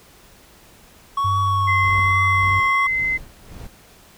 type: tone with vibrato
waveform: triangle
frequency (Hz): 1108.7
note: C#6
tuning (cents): 0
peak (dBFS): -16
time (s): 1.17-2.87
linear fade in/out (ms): 5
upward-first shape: triangle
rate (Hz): 1.2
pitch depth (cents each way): 31
type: tone with pitch glide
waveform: sine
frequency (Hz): 97.7 to 96.91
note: G2 to G2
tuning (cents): -5 to -19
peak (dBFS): -21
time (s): 1.24-2.6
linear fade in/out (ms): 10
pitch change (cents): -14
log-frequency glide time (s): 1.55-2.21
type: tone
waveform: sine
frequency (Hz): 2060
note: C7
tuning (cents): -28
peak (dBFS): -18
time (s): 1.67-3.18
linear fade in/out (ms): 20
type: noise with tremolo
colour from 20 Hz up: brown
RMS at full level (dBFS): -33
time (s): 1.83-3.67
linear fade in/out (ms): 5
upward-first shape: sine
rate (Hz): 1.8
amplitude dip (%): 95
effects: pink hiss -49 dBFS RMS until 4.17 s